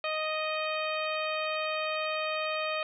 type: harmonic tone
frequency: 622.3 Hz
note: D#5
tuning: in tune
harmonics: 1 / 2 / 3 / 4 / 5 / 6 / 7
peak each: -33 / -35 / -41 / -35 / -41 / -44 / -46 dBFS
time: 0.04-2.83 s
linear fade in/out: 2 ms
effects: none